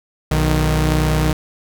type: tone pair together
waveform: sawtooth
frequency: 61.39 / 154.7 Hz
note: B1 / D#3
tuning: -10 / -10 cents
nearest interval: octave + major third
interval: 1600 cents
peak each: -13 dBFS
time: 0.31-1.33 s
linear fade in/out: 5 ms
effects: none